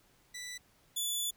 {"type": "tone pair in turn", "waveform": "15% pulse", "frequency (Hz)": [1975.5, 3462], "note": ["B6", "A7"], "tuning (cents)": [0, -29], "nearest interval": "minor seventh", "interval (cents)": 971, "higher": "second", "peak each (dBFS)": [-35, -25], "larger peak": "second", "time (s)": [[0.34, 0.58], [0.96, 1.31]], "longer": "second", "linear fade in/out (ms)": 10, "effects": ["pink hiss -67 dBFS RMS until 1.36 s"]}